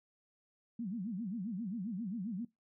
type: tone with vibrato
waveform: sine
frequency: 207.2 Hz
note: G#3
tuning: 4 cents flat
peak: -36 dBFS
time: 0.79-2.45 s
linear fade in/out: 5 ms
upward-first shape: sine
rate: 7.5 Hz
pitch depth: 270 cents each way
effects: noise-tail reverb RT60 0.2 s tail -21 dB re dry